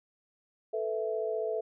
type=chord; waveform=sine; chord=A suspended second; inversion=none; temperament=just; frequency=440 / 495 / 660 Hz; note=A4 / B4 / E5; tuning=0 / +4 / +2 cents; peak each=-32 / -37 / -34 dBFS; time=0.73-1.61 s; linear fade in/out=10 ms; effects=none